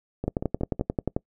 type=two click trains; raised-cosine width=2 ms; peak=-16 / -11 dBFS; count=4 / 11; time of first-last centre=0.24-0.796 / 0.28-1.165 s; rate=5.4 / 11.3 Hz; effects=noise-tail reverb RT60 0.1 s tail -25 dB re dry